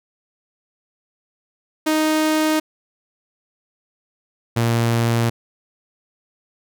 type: tone pair in turn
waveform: sawtooth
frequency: 311.1 / 116.53 Hz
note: D#4 / A#2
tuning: 0 / 0 cents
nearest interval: octave + perfect fourth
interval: 1700 cents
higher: first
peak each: -12 dBFS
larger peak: neither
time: 1.86-2.6 / 4.56-5.3 s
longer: neither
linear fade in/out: 10 ms
effects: none